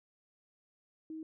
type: tone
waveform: sine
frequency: 317 Hz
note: D#4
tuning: 32 cents sharp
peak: -40 dBFS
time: 1.1-1.23 s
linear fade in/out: 2 ms
effects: none